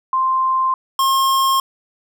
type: tone pair in turn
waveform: sine / square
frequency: 1046.5 / 1072.2 Hz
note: C6 / C6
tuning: 0 / +42 cents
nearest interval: unison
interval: 42 cents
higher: second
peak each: -14 dBFS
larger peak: neither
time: 0.13-0.74 / 0.99-1.6 s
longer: neither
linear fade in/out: 2 ms
effects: none